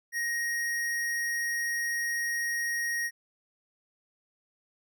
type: tone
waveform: square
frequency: 1876 Hz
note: A#6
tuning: 11 cents sharp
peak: -29 dBFS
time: 0.12-3.11 s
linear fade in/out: 50 ms
effects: none